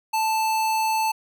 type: tone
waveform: square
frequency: 880 Hz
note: A5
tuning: in tune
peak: -21 dBFS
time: 0.13-1.12 s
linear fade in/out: 10 ms
effects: none